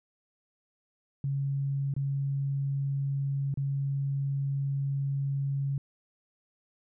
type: tone with dropouts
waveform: sine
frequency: 138.59 Hz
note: C#3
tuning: in tune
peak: -27 dBFS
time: 1.24-5.78 s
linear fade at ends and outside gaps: 2 ms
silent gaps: 1.939-1.964 / 3.541-3.573 s
effects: none